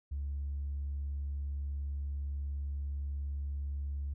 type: tone with tanh clipping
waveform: triangle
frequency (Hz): 70.7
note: C#2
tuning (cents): +35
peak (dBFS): -34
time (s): 0.11-4.14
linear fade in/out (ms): 10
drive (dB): 5
effects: none